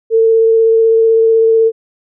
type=tone with vibrato; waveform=sine; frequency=449.9 Hz; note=A4; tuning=39 cents sharp; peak=-6 dBFS; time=0.1-1.72 s; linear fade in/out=50 ms; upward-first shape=sine; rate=16 Hz; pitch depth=11 cents each way; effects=none